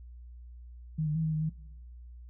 sine tone with pitch steps, 156.5 / 151.6 / 161.3 / 157.7 / 155.1 / 157.7 Hz, D#3 / D#3 / E3 / D#3 / D#3 / D#3, +10 / -45 / -37 / +24 / -5 / +24 cents, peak -27 dBFS, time 0.98-1.496 s, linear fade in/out 10 ms, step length 86 ms, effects noise-tail reverb RT60 0.9 s tail -20 dB re dry + added 60 Hz sine -45 dBFS peak until 2.29 s

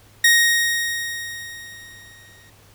sawtooth tone with exponential decay, 1870 Hz, A#6, 5 cents sharp, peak -7 dBFS, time 0.24-2.5 s, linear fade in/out 5 ms, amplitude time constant 490 ms, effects added 102 Hz sine -52 dBFS peak until 2.74 s + pink hiss -52 dBFS RMS until 2.74 s

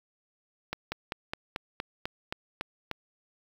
slowing click train, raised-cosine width 0.3 ms, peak -16 dBFS, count 10, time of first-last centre 0.73-2.913 s, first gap 190 ms, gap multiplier 1.06, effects 7-bit

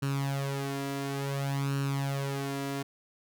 sawtooth tone with flanger, 138.59 Hz, C#3, in tune, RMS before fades -32 dBFS, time 0.02-2.83 s, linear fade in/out 10 ms, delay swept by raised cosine 0.71 to 3.01 ms, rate 0.57 Hz, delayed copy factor +0.7, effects none

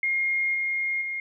sine tone with level steps, 2135 Hz, C7, 34 cents sharp, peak -22 / -24 / -28 dBFS, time 0.03-1.2 s, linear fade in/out 2 ms, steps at 0.54 / 1.01 s, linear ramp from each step 10 ms, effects none

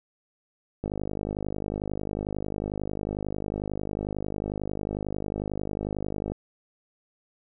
click train, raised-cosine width 2 ms, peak -17 dBFS, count 281, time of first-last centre 0.84-6.319 s, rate 51.1 Hz, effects none

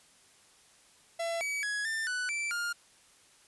45% pulse tone with pitch steps, 672 / 2279 / 1673 / 1790 / 1488 / 2334 / 1411 Hz, E5 / C#7 / G#6 / A6 / F#6 / D7 / F6, +33 / +47 / +12 / +29 / +9 / -11 / +17 cents, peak -31 dBFS, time 1.19-2.73 s, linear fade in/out 10 ms, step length 220 ms, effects white hiss -61 dBFS RMS until 3.47 s + resampled to 24000 Hz

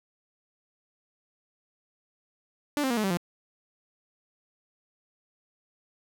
sawtooth tone with pitch steps, 292.6 / 263.7 / 237.7 / 214.2 / 193.04 / 173.98 Hz, D4 / C4 / A#3 / A3 / G3 / F3, -6 / +14 / +34 / -46 / -26 / -6 cents, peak -21 dBFS, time 2.77-3.172 s, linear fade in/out 0 ms, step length 67 ms, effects none

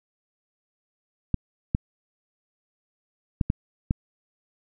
clicks, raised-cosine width 5 ms, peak -9 dBFS, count 5, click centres 1.343 / 1.749 / 3.412 / 3.501 / 3.909 s, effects none

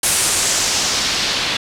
white noise with low-pass filter sweep, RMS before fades -18 dBFS, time 0.03-1.57 s, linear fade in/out 5 ms, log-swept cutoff 10000 to 3700 Hz, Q 1.7, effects none

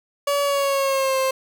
30% pulse tone with pitch glide, 569 to 527.8 Hz, C#5 to C5, +45 to +15 cents, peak -16 dBFS, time 0.27-1.31 s, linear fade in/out 5 ms, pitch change -130 cents, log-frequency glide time 0.42-1.18 s, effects none

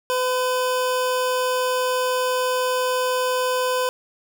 25% pulse tone, 506 Hz, B4, 42 cents sharp, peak -16 dBFS, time 0.1-3.89 s, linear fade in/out 0 ms, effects none

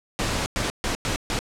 pink noise bursts at uneven times, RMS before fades -25 dBFS, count 5, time 0.19-0.46 / 0.56-0.7 / 0.84-0.95 / 1.05-1.16 / 1.3-1.39 s, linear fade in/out 0 ms, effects low-pass 8000 Hz 12 dB/octave

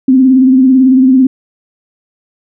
sine tone with vibrato, 260.3 Hz, C4, 9 cents flat, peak -3 dBFS, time 0.08-1.27 s, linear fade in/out 5 ms, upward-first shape sine, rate 18 Hz, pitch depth 54 cents each way, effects none

